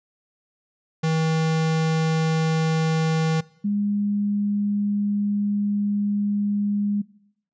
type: tone pair in turn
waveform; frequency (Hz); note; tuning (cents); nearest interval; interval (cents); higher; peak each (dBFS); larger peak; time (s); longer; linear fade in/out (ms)
square / sine; 160 / 204.6; D#3 / G#3; +49 / -26; major third; 425; second; -20; neither; 1.03-3.41 / 3.64-7.02; second; 10
effects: noise-tail reverb RT60 0.8 s tail -22 dB re dry + resampled to 16000 Hz